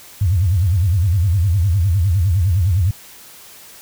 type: tone with vibrato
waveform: sine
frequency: 91.8 Hz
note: F#2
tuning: 13 cents flat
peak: -12 dBFS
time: 0.21-2.91 s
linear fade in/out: 5 ms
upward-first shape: sine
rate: 9.8 Hz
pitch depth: 230 cents each way
effects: white hiss -41 dBFS RMS until 3.81 s